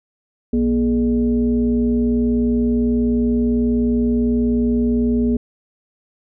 sine tone with frequency modulation, 239.3 Hz, A#3, 46 cents sharp, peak -14 dBFS, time 0.53-5.37 s, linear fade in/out 5 ms, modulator 180 Hz, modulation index 0.71, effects none

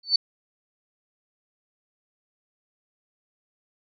sine tone with exponential growth, 4507 Hz, C#8, 28 cents sharp, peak -12 dBFS, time 0.03-0.16 s, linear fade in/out 5 ms, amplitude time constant 27 ms, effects none

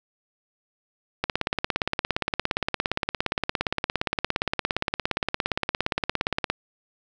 click train, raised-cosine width 0.3 ms, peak -7 dBFS, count 92, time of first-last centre 1.24-6.5 s, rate 17.3 Hz, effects none

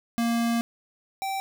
square tone pair in turn, 233.1 / 776.8 Hz, A#3 / G5, 0 / -16 cents, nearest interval octave + major sixth, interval 2084 cents, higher second, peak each -23 / -28 dBFS, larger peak first, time 0.18-0.61 / 1.22-1.4 s, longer first, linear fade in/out 0 ms, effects none

